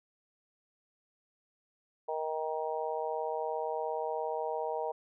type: harmonic tone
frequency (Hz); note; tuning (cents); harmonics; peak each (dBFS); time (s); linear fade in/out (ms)
157.1; D#3; +17; 3 / 4 / 5 / 6; -36 / -37 / -38 / -39; 2.08-4.92; 10
effects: none